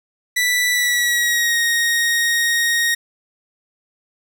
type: tone with pitch glide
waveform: sawtooth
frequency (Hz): 1972 to 1868.9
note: B6 to A#6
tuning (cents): -3 to +4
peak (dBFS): -12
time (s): 0.36-2.95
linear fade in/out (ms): 10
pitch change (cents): -93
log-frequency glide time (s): 0.71-1.59
effects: none